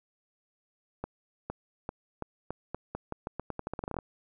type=accelerating click train; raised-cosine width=1 ms; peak=-20 dBFS; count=21; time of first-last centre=1.04-3.988 s; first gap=460 ms; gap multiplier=0.85; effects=none